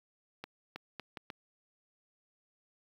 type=accelerating click train; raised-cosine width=0.3 ms; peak=-25 dBFS; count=5; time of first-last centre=0.44-1.302 s; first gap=320 ms; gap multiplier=0.74; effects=high-pass 80 Hz 12 dB/octave + 9-bit